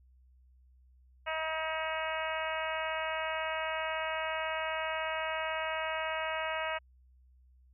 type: harmonic tone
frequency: 318.1 Hz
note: D#4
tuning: 38 cents sharp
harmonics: 2 / 3 / 4 / 5 / 6 / 7 / 8 / 9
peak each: -37 / -39 / -40 / -41 / -42 / -42 / -43 / -44 dBFS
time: 1.26-6.79 s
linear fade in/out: 20 ms
effects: added 63 Hz sine -59 dBFS peak until 7.73 s